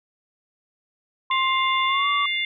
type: tone with pitch glide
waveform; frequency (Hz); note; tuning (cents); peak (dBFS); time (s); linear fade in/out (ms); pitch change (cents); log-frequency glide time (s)
sine; 1056 to 1144.9; C6 to D6; +16 to -44; -21; 1.3-2.26; 5; +140; 1.86-2.08
type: harmonic tone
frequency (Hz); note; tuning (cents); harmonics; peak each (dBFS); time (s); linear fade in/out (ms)
701; F5; +6; 3 / 4 / 5; -24 / -31 / -27; 1.31-2.45; 2
effects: none